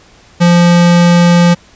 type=tone; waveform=square; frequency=173.6 Hz; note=F3; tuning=10 cents flat; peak=-5 dBFS; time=0.4-1.55 s; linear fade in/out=20 ms; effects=pink hiss -43 dBFS RMS until 1.75 s + resampled to 16000 Hz